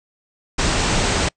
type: low-pass noise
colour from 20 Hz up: pink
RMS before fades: -19 dBFS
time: 0.58-1.29 s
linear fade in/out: 10 ms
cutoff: 8600 Hz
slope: 96 dB/octave
effects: noise-tail reverb RT60 0.1 s tail -26 dB re dry